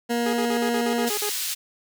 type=tone; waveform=20% pulse; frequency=236.6 Hz; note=A#3; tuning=26 cents sharp; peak=-17 dBFS; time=0.09-1.1 s; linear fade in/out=20 ms
type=tone bursts; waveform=sawtooth; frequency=415.9 Hz; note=G#4; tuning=2 cents sharp; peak=-23 dBFS; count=9; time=0.26-1.294 s; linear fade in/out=2 ms; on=74 ms; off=46 ms
type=high-pass noise; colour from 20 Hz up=pink; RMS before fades=-28 dBFS; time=1.06-1.55 s; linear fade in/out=20 ms; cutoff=3400 Hz; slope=12 dB/octave
effects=none